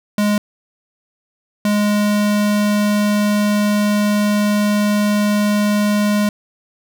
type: tone pair in turn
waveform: square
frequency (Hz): 207.6 / 207.6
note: G#3 / G#3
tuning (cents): 0 / 0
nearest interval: unison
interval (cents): 0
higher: neither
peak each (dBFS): -14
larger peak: neither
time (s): 0.18-0.38 / 1.65-6.29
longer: second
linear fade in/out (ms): 2
effects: none